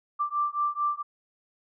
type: beating tone pair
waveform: sine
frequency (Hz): 1174.7 / 1179.2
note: D6 / D6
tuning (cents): 0 / +7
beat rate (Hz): 4.5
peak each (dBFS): -28 / -28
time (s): 0.19-1.03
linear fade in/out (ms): 20
effects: none